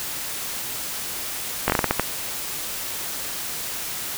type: slowing click train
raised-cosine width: 0.5 ms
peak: -3 dBFS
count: 8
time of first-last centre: 1.68-1.996 s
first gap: 18 ms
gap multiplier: 1.3
effects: white hiss -30 dBFS RMS until 4.17 s